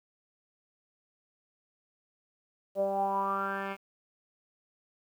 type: tone with low-pass filter sweep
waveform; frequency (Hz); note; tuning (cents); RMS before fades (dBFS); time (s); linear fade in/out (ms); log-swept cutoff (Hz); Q
10% pulse; 196; G3; 0; -31; 2.75-3.77; 50; 550 to 2200; 7.7
effects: 10-bit